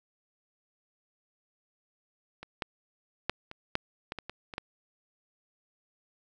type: clicks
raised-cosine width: 0.3 ms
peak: -26 / -15 / -11 / -26 / -11 / -19 / -21 / -22 / -25 / -17 dBFS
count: 10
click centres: 2.43 / 2.622 / 3.296 / 3.514 / 3.754 / 4.121 / 4.187 / 4.296 / 4.538 / 4.581 s
effects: none